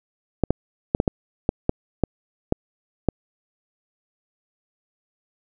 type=clicks; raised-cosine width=2 ms; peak=-4 dBFS; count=10; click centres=0.437 / 0.506 / 0.949 / 1.001 / 1.078 / 1.491 / 1.694 / 2.037 / 2.524 / 3.087 s; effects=none